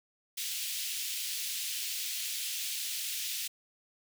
pink high-pass noise, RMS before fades -36 dBFS, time 0.37-3.48 s, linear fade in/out 10 ms, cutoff 2700 Hz, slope 24 dB/octave, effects none

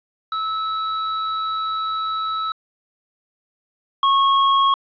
square tone pair in turn, 1303 / 1095.7 Hz, E6 / C#6, -20 / -20 cents, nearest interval minor third, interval 300 cents, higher first, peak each -22 / -14 dBFS, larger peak second, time 0.32-2.52 / 4.03-4.74 s, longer first, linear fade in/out 2 ms, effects resampled to 11025 Hz + 8-bit

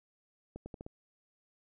accelerating click train, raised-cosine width 2 ms, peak -30 dBFS, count 5, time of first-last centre 0.56-0.864 s, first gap 100 ms, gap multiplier 0.82, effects none

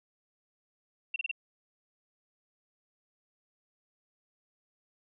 sine tone bursts, 2720 Hz, F7, 46 cents flat, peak -29 dBFS, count 4, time 1.14-1.314 s, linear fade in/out 5 ms, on 21 ms, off 30 ms, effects none

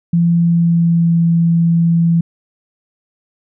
sine tone with pitch glide, 170 to 167.76 Hz, F3 to E3, -46 to +31 cents, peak -9 dBFS, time 0.13-2.21 s, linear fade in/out 5 ms, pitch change -23 cents, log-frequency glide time 0.31-1.18 s, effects none

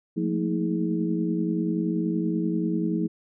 sine tone cluster, 176.1 / 216.1 / 226.5 / 319.7 / 420.3 Hz, F3 / A3 / A#3 / D#4 / G#4, +15 / -31 / -50 / +47 / +21 cents, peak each -27 / -34 / -30 / -27 / -35 dBFS, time 0.16-3.08 s, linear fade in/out 20 ms, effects none

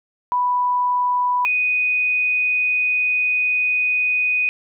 sine tone pair in turn, 987.8 / 2489 Hz, B5 / D#7, 0 / 0 cents, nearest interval octave + major third, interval 1600 cents, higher second, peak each -16 dBFS, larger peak neither, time 0.32-1.45 / 1.45-4.49 s, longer second, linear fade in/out 0 ms, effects none

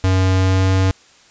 square tone with pitch glide, 93.9 to 94.72 Hz, F#2 to F#2, +26 to +41 cents, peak -13 dBFS, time 0.04-0.91 s, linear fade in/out 0 ms, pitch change +15 cents, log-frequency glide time 0.35-0.71 s, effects white hiss -49 dBFS RMS until 1.3 s + resampled to 16000 Hz

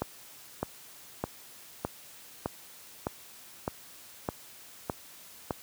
click train, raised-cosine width 1 ms, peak -15 dBFS, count 10, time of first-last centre 0.02-5.508 s, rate 1.64 Hz, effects white hiss -51 dBFS RMS until 5.62 s + high-pass 60 Hz 12 dB/octave

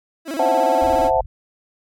30% pulse tone with vibrato, 298.7 Hz, D4, 29 cents sharp, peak -22 dBFS, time 0.25-1.11 s, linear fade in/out 50 ms, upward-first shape square, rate 17 Hz, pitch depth 160 cents each way
sine chord, F# half-diminished seventh, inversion second, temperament equal, 523.3 / 659.3 / 740 / 880 Hz, C5 / E5 / F#5 / A5, 0 / 0 / 0 / 0 cents, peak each -20 dBFS, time 0.39-1.21 s, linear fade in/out 5 ms
pink low-pass noise, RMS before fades -32 dBFS, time 0.82-1.26 s, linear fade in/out 5 ms, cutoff 100 Hz, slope 24 dB/octave
effects none

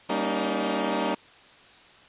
15% pulse chord, Eb dominant seventh, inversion first, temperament equal with one note detuned, 196 / 233.1 / 283.3 / 311.1 Hz, G3 / Bb3 / Db4 / Eb4, 0 / 0 / +38 / 0 cents, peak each -24 dBFS, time 0.09-1.15 s, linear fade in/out 10 ms, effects white hiss -52 dBFS RMS until 2.08 s + resampled to 8000 Hz

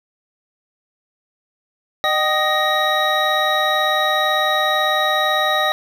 triangle tone cluster, 611 / 765 / 1241 / 1871 / 3819 Hz, D#5 / G5 / D#6 / A#6 / A#7, -32 / -42 / -5 / +6 / +41 cents, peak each -20 dBFS, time 2.04-5.72 s, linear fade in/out 0 ms, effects none

